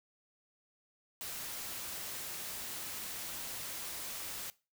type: noise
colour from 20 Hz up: white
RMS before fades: -42 dBFS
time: 1.21-4.5 s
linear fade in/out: 0 ms
effects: noise-tail reverb RT60 0.3 s tail -20 dB re dry